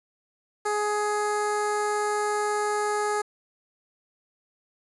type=tone with notch filter; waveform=15% pulse; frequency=418.3 Hz; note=G#4; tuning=12 cents sharp; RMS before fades=-26 dBFS; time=0.65-3.22 s; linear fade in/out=10 ms; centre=3300 Hz; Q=0.74; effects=resampled to 24000 Hz + 8-bit